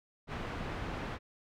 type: low-pass noise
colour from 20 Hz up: pink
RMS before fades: -39 dBFS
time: 0.27-1.19 s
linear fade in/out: 50 ms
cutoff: 2300 Hz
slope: 12 dB/octave
effects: none